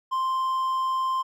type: tone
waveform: triangle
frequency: 1046.5 Hz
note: C6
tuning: in tune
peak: -21 dBFS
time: 0.11-1.23 s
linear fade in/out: 20 ms
effects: none